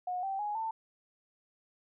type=tone with pitch steps; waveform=sine; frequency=725 / 777 / 832.8 / 892.6 Hz; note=F#5 / G5 / G#5 / A5; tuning=-35 / -16 / +5 / +25 cents; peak=-32 dBFS; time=0.07-0.71 s; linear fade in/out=5 ms; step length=160 ms; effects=none